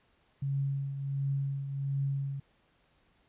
sine tone with tremolo, 138.2 Hz, C#3, 5 cents flat, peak -27 dBFS, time 0.42-2.4 s, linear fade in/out 5 ms, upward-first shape triangle, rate 1.4 Hz, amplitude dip 60%, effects pink hiss -69 dBFS RMS until 3.28 s + resampled to 8000 Hz

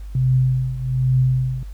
sine tone with tremolo, 129.1 Hz, C3, 23 cents flat, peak -12 dBFS, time 0.15-1.63 s, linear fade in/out 2 ms, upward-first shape triangle, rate 1.2 Hz, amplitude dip 80%, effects added 50 Hz sine -30 dBFS peak until 1.73 s + pink hiss -54 dBFS RMS until 1.73 s

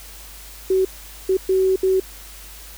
sine tone bursts at uneven times, 378.2 Hz, F#4, 38 cents sharp, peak -14 dBFS, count 4, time 0.7-0.85 / 1.29-1.37 / 1.49-1.76 / 1.83-2 s, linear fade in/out 5 ms, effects added 50 Hz sine -41 dBFS peak until 2.77 s + white hiss -41 dBFS RMS until 2.77 s

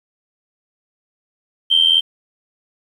sine tone with amplitude modulation, 3136 Hz, G7, in tune, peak -6 dBFS, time 1.7-2.01 s, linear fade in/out 20 ms, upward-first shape sine, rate 82.5 Hz, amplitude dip 80%, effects tanh soft clip ceiling -3 dBFS + 8-bit

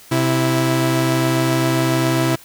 sawtooth tone pair together, 130 / 328.7 Hz, C3 / E4, -11 / -5 cents, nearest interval octave + major third, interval 1606 cents, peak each -14 dBFS, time 0.11-2.36 s, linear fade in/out 10 ms, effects white hiss -44 dBFS RMS until 2.44 s

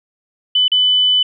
sine tone with dropouts, 3000 Hz, F#7, 23 cents sharp, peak -10 dBFS, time 0.55-1.23 s, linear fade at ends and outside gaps 5 ms, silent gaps 0.681-0.717 s, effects none

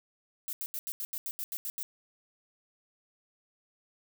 violet noise bursts, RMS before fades -36 dBFS, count 11, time 0.48-1.83 s, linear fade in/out 0 ms, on 50 ms, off 80 ms, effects none

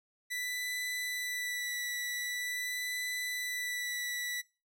sawtooth tone with vibrato, 1975.5 Hz, B6, in tune, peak -31 dBFS, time 0.3-4.42 s, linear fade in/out 20 ms, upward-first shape sine, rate 0.45 Hz, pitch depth 14 cents each way, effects noise-tail reverb RT60 0.3 s tail -20 dB re dry

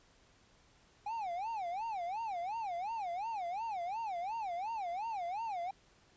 triangle tone with vibrato, 795 Hz, G5, 24 cents sharp, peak -34 dBFS, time 1.06-5.71 s, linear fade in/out 5 ms, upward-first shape sine, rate 2.8 Hz, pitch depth 260 cents each way, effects pink hiss -66 dBFS RMS until 6.16 s + resampled to 16000 Hz

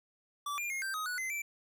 square tone with pitch steps, 1159 / 2398 / 2143 / 1568 / 1259 / 1472 / 2058 / 2333 Hz, D6 / D7 / C7 / G6 / D#6 / F#6 / C7 / D7, -23 / +36 / +41 / 0 / +20 / -9 / -29 / -12 cents, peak -35 dBFS, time 0.46-1.42 s, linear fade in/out 5 ms, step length 120 ms, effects none

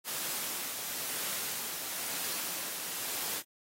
white noise with tremolo, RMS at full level -35 dBFS, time 0.04-3.43 s, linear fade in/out 50 ms, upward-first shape triangle, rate 1 Hz, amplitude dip 35%, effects high-pass 150 Hz 12 dB/octave + AAC 48 kbps

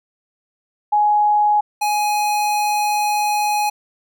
sine / square tone pair in turn, 836 / 836 Hz, G#5 / G#5, +11 / +11 cents, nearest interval unison, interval 0 cents, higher neither, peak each -12 / -17 dBFS, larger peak first, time 0.92-1.61 / 1.81-3.7 s, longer second, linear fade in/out 10 ms, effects none

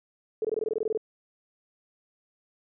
sine tone bursts, 436.9 Hz, A4, 12 cents flat, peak -24 dBFS, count 12, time 0.42-0.975 s, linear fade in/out 2 ms, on 27 ms, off 21 ms, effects none

